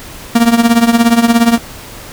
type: tone with tremolo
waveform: 45% pulse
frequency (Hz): 233.1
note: A#3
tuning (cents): 0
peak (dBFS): -3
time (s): 0.35-1.58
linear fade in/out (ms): 5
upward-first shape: triangle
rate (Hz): 17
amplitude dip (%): 85
effects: pink hiss -31 dBFS RMS until 2.12 s